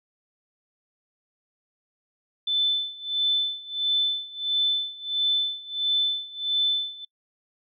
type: tone with tremolo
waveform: sine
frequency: 3520 Hz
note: A7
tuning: in tune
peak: -19 dBFS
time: 2.47-7.05 s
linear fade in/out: 5 ms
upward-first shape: sine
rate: 1.5 Hz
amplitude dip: 90%
effects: noise-tail reverb RT60 0.1 s tail -26 dB re dry